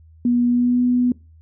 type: tone with pitch glide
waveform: sine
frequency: 242.1 to 246.9 Hz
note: B3 to B3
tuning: -34 to 0 cents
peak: -14 dBFS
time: 0.25-1.12 s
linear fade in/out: 2 ms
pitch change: +34 cents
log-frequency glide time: 0.47-0.81 s
effects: noise-tail reverb RT60 0.3 s tail -23 dB re dry + added 80 Hz sine -45 dBFS peak until 1.41 s